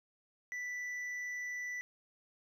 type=tone with hard clipping; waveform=sine; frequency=1975.5 Hz; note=B6; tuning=in tune; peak=-39 dBFS; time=0.52-1.81 s; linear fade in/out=0 ms; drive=4 dB; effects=none